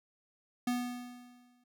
square tone with exponential decay, 245.5 Hz, B3, 10 cents flat, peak -29 dBFS, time 0.67-1.64 s, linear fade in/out 5 ms, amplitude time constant 210 ms, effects none

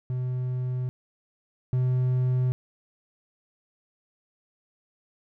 triangle tone pair in turn, 126.5 / 126.99 Hz, B2 / B2, +42 / +49 cents, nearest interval unison, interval 7 cents, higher second, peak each -24 / -19 dBFS, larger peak second, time 0.1-0.89 / 1.73-2.52 s, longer neither, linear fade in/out 0 ms, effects none

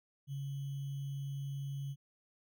sine tone with sample-and-hold, 138.8 Hz, C#3, 3 cents sharp, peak -37 dBFS, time 0.27-1.96 s, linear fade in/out 50 ms, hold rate 3150 Hz, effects none

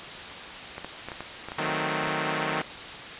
clicks, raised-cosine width 0.5 ms, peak -20 dBFS, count 9, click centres 0.781 / 0.846 / 1.086 / 1.118 / 1.206 / 1.486 / 1.519 / 1.691 / 2.074 s
5% pulse chord, D# diminished seventh, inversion none, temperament equal, 155.56 / 185 / 220 / 261.6 Hz, D#3 / F#3 / A3 / C4, 0 / 0 / 0 / 0 cents, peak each -18 / -22 / -22 / -22 dBFS, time 1.58-2.62 s, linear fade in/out 5 ms
effects white hiss -38 dBFS RMS until 3.19 s + resampled to 8000 Hz

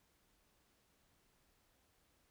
silence, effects pink hiss -75 dBFS RMS until 2.3 s

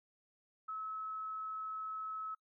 sine tone, 1293 Hz, E6, 34 cents flat, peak -39 dBFS, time 0.68-2.35 s, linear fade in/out 10 ms, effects noise-tail reverb RT60 0.1 s tail -25 dB re dry

